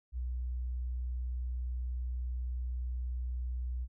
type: tone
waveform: sine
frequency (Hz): 61.74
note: B1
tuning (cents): 0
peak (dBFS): -33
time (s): 0.12-3.88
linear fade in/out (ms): 50
effects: none